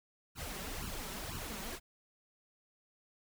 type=noise with flanger; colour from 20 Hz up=pink; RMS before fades=-42 dBFS; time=0.35-1.8 s; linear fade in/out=50 ms; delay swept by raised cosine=0.7 to 5.3 ms; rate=2 Hz; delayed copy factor=+1; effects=none